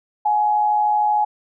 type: tone pair together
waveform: sine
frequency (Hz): 727.1 / 840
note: F#5 / G#5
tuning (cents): -30 / +19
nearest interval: major second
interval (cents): 249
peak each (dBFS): -26 / -15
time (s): 0.25-1.25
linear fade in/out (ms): 10
effects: none